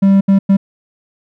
triangle tone bursts at uneven times, 195.7 Hz, G3, 3 cents flat, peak -4 dBFS, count 3, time 0.02-0.21 / 0.28-0.39 / 0.49-0.57 s, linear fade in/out 10 ms, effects none

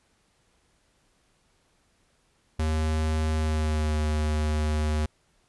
square tone with pitch glide, 78.3 to 76.38 Hz, D#2 to D#2, +11 to -31 cents, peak -24 dBFS, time 2.59-5.06 s, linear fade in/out 5 ms, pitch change -42 cents, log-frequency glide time 3.36-3.98 s, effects pink hiss -67 dBFS RMS until 5.48 s + resampled to 24000 Hz

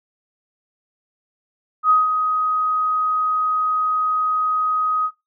sine tone with ADSR envelope, 1256 Hz, D#6, 16 cents sharp, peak -10 dBFS, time 1.83-5.11 s, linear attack 70 ms, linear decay 170 ms, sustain -7 dB, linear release 60 ms, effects noise-tail reverb RT60 0.2 s tail -17 dB re dry

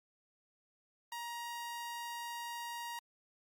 sawtooth tone, 944 Hz, A#5, 22 cents sharp, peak -37 dBFS, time 1.12-2.99 s, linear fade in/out 2 ms, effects Opus 48 kbps

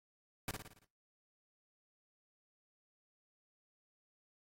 pink noise with echo, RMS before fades -39 dBFS, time 0.48-0.51 s, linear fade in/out 2 ms, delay 56 ms, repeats 6, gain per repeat -5 dB, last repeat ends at 0.846 s, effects noise-tail reverb RT60 0.3 s tail -21 dB re dry + AAC 48 kbps

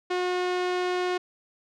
sawtooth tone with low-pass filter, 361.6 Hz, F#4, 40 cents flat, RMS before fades -27 dBFS, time 0.1-1.18 s, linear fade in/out 10 ms, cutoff 4200 Hz, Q 0.76, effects none

